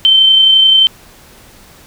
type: tone with amplitude modulation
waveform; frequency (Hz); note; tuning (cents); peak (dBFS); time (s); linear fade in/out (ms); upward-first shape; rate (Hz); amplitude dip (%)
sine; 3100; G7; -20; -3; 0.05-0.87; 0; sine; 31.5; 30
effects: pink hiss -41 dBFS RMS until 1.86 s